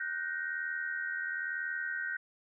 sine tone cluster, 1463 / 1544 / 1869 Hz, F#6 / G6 / A#6, -20 / -27 / +4 cents, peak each -39 / -36 / -39 dBFS, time 0-2.17 s, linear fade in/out 5 ms, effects none

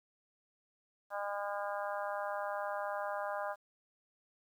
harmonic tone, 202.7 Hz, G#3, 42 cents flat, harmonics 3 / 4 / 5 / 6 / 7 / 8, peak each -39 / -41 / -43 / -45 / -46 / -47 dBFS, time 1.1-3.56 s, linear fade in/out 50 ms, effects 11-bit

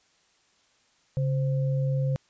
sine tone pair together, 138 / 521 Hz, C#3 / C5, -7 / -7 cents, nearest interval octave + major seventh, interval 2300 cents, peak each -23 / -34 dBFS, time 1.17-2.16 s, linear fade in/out 0 ms, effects white hiss -65 dBFS RMS until 2.29 s + resampled to 16000 Hz

